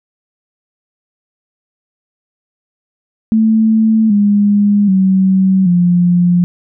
sine tone with pitch steps, 220.6 / 204.6 / 189.84 / 176.1 Hz, A3 / G#3 / F#3 / F3, +5 / -26 / +45 / +15 cents, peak -7 dBFS, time 3.32-6.44 s, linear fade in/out 0 ms, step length 780 ms, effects none

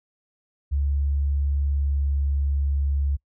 sine tone with pitch glide, 70.6 to 70.15 Hz, C#2 to C#2, +32 to +21 cents, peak -20 dBFS, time 0.71-3.17 s, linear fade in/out 20 ms, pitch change -11 cents, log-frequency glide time 1.69-2.02 s, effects noise-tail reverb RT60 0.1 s tail -25 dB re dry

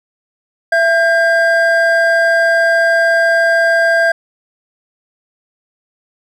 triangle tone pair together, 668 / 1601.7 Hz, E5 / G6, +23 / +37 cents, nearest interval octave + minor third, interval 1514 cents, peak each -10 dBFS, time 0.72-4.12 s, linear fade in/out 5 ms, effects none

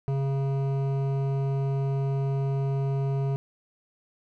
triangle tone with hard clipping, 136.8 Hz, C#3, 23 cents flat, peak -26 dBFS, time 0.08-3.36 s, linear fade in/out 0 ms, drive 16 dB, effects none

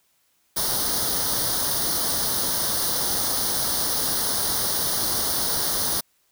white noise with comb filter, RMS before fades -24 dBFS, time 0.56-6.01 s, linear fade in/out 10 ms, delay 0.2 ms, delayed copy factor +0.85, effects white hiss -66 dBFS RMS until 6.31 s

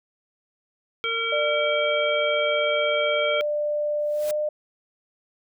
harmonic tone, 458.2 Hz, A#4, 30 cents flat, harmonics 1 / 3 / 5 / 7, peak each -31 / -29 / -27 / -29 dBFS, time 1.04-3.41 s, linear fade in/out 0 ms
sine tone with pitch glide, 594 to 602.6 Hz, D5 to D5, +20 to +44 cents, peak -22 dBFS, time 1.32-4.49 s, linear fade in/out 5 ms, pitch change +24 cents, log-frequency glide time 4.11-4.27 s
white noise with exponential growth, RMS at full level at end -34 dBFS, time 3.99-4.31 s, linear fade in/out 1 ms, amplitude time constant 68 ms
effects none

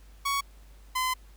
sawtooth tone pair in turn, 1117 / 1023.5 Hz, C#6 / C6, +13 / -38 cents, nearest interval major second, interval 151 cents, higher first, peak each -22 dBFS, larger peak neither, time 0.25-0.41 / 0.95-1.14 s, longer second, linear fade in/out 10 ms, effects added 50 Hz sine -49 dBFS peak until 1.36 s + pink hiss -61 dBFS RMS until 1.36 s

